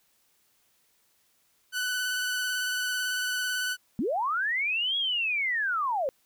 sawtooth tone with vibrato, 1495 Hz, F#6, 17 cents sharp, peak -24 dBFS, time 1.72-3.77 s, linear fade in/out 50 ms, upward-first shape square, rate 18 Hz, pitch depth 15 cents each way
sine linear two-way sweep, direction up then down, 189.5 to 3344 to 501 Hz, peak -25 dBFS, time 3.99-6.09 s, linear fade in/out 0 ms, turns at 4.97 s
effects white hiss -68 dBFS RMS until 6.25 s

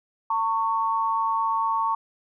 sine tone pair together, 904.3 / 1108.7 Hz, A5 / C#6, +47 / 0 cents, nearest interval major third, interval 353 cents, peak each -24 dBFS, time 0.3-1.95 s, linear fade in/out 5 ms, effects none

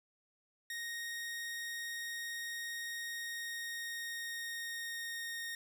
sawtooth tone with pitch glide, 1864.7 to 1852.9 Hz, A#6 to A#6, 0 to -11 cents, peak -36 dBFS, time 0.7-5.55 s, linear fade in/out 2 ms, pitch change -11 cents, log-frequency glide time 3.06-5.44 s, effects none

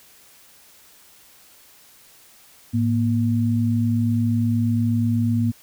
sine tone pair together, 108.03 / 236.3 Hz, A2 / A#3, -31 / +24 cents, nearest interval octave + major second, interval 1355 cents, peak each -20 dBFS, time 2.73-5.52 s, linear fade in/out 20 ms, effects white hiss -51 dBFS RMS until 5.62 s

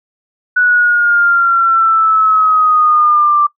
sine exponential sweep, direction down, 1480 to 1174.7 Hz, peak -7 dBFS, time 0.56-3.47 s, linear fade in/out 10 ms, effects noise-tail reverb RT60 0.1 s tail -20 dB re dry

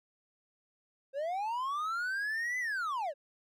triangle linear two-way sweep, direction up then down, 523.3 to 2030 to 523.3 Hz, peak -30 dBFS, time 1.13-3.14 s, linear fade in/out 50 ms, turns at 2.59 s, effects none

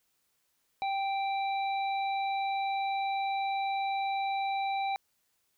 harmonic tone, 784 Hz, G5, in tune, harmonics 1 / 3 / 5, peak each -29 / -39 / -43 dBFS, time 0.82-4.96 s, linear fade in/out 0 ms, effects white hiss -75 dBFS RMS until 5.57 s

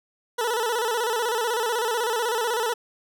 20% pulse tone with vibrato, 461.1 Hz, A#4, 19 cents flat, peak -18 dBFS, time 0.38-2.74 s, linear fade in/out 10 ms, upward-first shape square, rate 16 Hz, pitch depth 85 cents each way, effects none

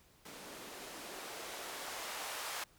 blue noise with band-pass filter sweep, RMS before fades -45 dBFS, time 0.25-2.64 s, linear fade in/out 5 ms, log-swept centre 230 to 880 Hz, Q 0.97, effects pink hiss -66 dBFS RMS until 2.78 s

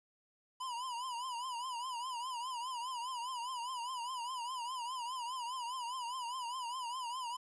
square tone with vibrato, 987.8 Hz, B5, in tune, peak -39 dBFS, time 0.6-7.37 s, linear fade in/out 10 ms, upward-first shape triangle, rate 4.9 Hz, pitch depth 130 cents each way, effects resampled to 24000 Hz + 11-bit

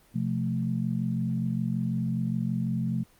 sine chord, F major, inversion second, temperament equal with one note detuned, 127.9 / 174.61 / 220 Hz, C3 / F3 / A3, -39 / 0 / 0 cents, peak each -30 dBFS, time 0.14-3.04 s, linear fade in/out 20 ms, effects pink hiss -60 dBFS RMS until 3.19 s + Opus 24 kbps

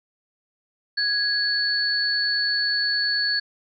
sine tone pair together, 1661.2 / 4435 Hz, G#6 / C#8, 0 / 0 cents, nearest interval octave + perfect fourth, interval 1700 cents, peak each -24 / -22 dBFS, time 0.97-3.4 s, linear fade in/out 10 ms, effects none

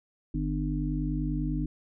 harmonic tone, 50.1 Hz, G1, 38 cents sharp, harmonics 1 / 3 / 5 / 6, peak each -31 / -32 / -34 / -33 dBFS, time 0.34-1.66 s, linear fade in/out 5 ms, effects none

